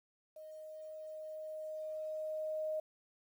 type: tone with level ramp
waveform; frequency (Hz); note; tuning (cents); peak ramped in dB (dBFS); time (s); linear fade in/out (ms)
sine; 622.3; D#5; 0; -48 to -34; 0.36-2.8; 5
effects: 11-bit